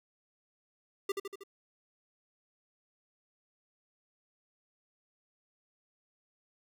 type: tone with echo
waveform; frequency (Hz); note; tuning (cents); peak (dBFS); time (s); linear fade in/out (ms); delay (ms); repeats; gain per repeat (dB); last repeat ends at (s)
square; 395.6; G4; +16; -30; 1.09-1.12; 5; 79; 4; -4; 1.436
effects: none